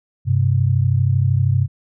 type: tone pair together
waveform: sine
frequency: 98 / 130.81 Hz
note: G2 / C3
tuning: 0 / 0 cents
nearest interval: perfect fourth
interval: 500 cents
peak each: -16 dBFS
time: 0.25-1.68 s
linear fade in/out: 50 ms
effects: none

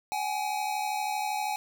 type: tone pair together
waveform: square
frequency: 766.4 / 839 Hz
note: G5 / G#5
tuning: -39 / +17 cents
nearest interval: major second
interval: 156 cents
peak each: -34 / -31 dBFS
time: 0.12-1.56 s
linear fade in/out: 0 ms
effects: none

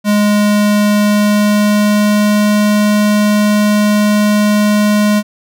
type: tone with pitch glide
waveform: square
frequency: 207.7 to 208.9 Hz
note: G#3 to G#3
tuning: 0 to +10 cents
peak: -9 dBFS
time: 0.04-5.23 s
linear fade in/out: 50 ms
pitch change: +10 cents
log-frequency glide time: 1-2.6 s
effects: none

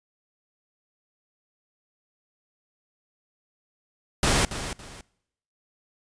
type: noise with echo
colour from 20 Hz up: pink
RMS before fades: -21 dBFS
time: 4.23-4.45 s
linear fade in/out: 2 ms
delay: 280 ms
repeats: 2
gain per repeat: -11 dB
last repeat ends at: 5.01 s
effects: noise-tail reverb RT60 0.8 s tail -23 dB re dry + resampled to 22050 Hz

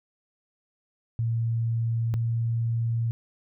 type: tone pair in turn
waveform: sine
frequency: 115 / 115.59 Hz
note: A#2 / A#2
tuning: -23 / -14 cents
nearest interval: unison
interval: 9 cents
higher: second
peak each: -23 / -23 dBFS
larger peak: neither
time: 1.19-2.14 / 2.14-3.11 s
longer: second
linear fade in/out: 0 ms
effects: none

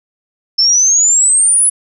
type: exponential sweep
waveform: sine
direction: up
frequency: 5274 to 10310 Hz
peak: -7 dBFS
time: 0.58-1.7 s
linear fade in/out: 10 ms
effects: none

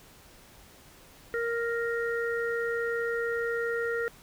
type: harmonic tone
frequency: 466.2 Hz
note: A#4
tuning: in tune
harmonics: 1 / 3 / 4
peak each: -29 / -34 / -35 dBFS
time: 1.34-4.08 s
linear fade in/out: 0 ms
effects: pink hiss -54 dBFS RMS until 4.22 s

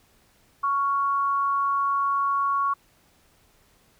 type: tone pair together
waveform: sine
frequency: 1113 / 1392.6 Hz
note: C#6 / F6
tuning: +7 / -5 cents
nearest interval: major third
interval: 388 cents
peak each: -21 / -33 dBFS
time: 0.63-2.74 s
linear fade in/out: 10 ms
effects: pink hiss -61 dBFS RMS until 3.99 s

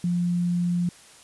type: tone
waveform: sine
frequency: 175.2 Hz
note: F3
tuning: 6 cents sharp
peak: -21 dBFS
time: 0.04-0.89 s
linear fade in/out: 2 ms
effects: white hiss -50 dBFS RMS until 1.23 s + resampled to 24000 Hz

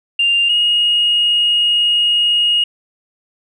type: tone pair in turn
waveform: sine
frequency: 2794 / 2871 Hz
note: F7 / F7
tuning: 0 / +47 cents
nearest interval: unison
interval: 47 cents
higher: second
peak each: -10 dBFS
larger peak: neither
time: 0.19-0.49 / 0.49-2.64 s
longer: second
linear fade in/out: 5 ms
effects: tanh soft clip ceiling -6 dBFS

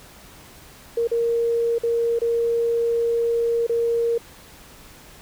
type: tone with dropouts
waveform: sine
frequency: 466.2 Hz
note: A#4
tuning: in tune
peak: -18 dBFS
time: 0.97-4.18 s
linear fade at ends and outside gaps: 5 ms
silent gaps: 1.074-1.114 / 1.784-1.834 / 2.19-2.216 / 3.667-3.694 s
effects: pink hiss -46 dBFS RMS until 5.21 s

